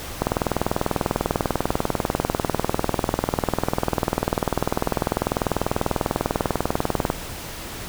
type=click train; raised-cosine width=1 ms; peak=-5 dBFS; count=140; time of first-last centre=0.22-7.101 s; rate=20.2 Hz; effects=pink hiss -34 dBFS RMS until 7.88 s